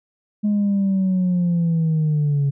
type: linear sweep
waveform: sine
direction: down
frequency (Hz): 210 to 138.59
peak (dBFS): -14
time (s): 0.43-2.51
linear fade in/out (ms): 20
effects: tanh soft clip ceiling -14 dBFS